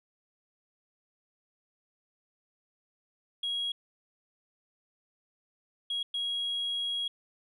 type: tone bursts at uneven times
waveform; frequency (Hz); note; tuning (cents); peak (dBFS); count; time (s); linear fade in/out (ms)
sine; 3300; G#7; -12; -28; 3; 3.43-3.72 / 5.9-6.03 / 6.14-7.08; 5
effects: tanh soft clip ceiling -27 dBFS